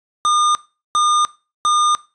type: tone bursts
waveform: square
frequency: 1213 Hz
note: D#6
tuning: 44 cents flat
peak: -14 dBFS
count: 3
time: 0.25-1.95 s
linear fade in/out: 0 ms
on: 300 ms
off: 400 ms
effects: noise-tail reverb RT60 0.3 s tail -18 dB re dry + resampled to 22050 Hz